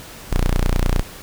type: tone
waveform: sawtooth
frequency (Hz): 29.93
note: A#0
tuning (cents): +47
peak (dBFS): -11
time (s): 0.31-1.03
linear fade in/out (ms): 20
effects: pink hiss -38 dBFS RMS until 1.22 s